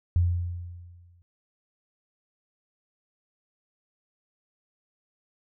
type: tone with exponential decay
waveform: sine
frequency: 87.31 Hz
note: F2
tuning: in tune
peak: -17 dBFS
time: 0.16-1.22 s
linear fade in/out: 0 ms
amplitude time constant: 230 ms
effects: none